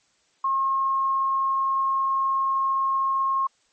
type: tone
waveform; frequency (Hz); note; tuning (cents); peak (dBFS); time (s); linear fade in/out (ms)
sine; 1077; C6; +50; -20; 0.44-3.47; 5
effects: white hiss -65 dBFS RMS until 3.72 s + MP3 32 kbps